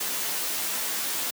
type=noise with comb filter; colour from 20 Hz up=white; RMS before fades=-29 dBFS; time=0-1.31 s; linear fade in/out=10 ms; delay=13 ms; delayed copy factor=-0.7; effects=high-pass 200 Hz 12 dB/octave